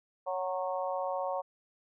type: harmonic tone with a mistuned harmonic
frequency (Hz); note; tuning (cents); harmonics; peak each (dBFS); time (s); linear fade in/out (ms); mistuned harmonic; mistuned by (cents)
184.9; F#3; -1; 3 / 4 / 5 / 6; -34 / -36 / -38 / -40; 0.26-1.42; 20; 6; -22
effects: none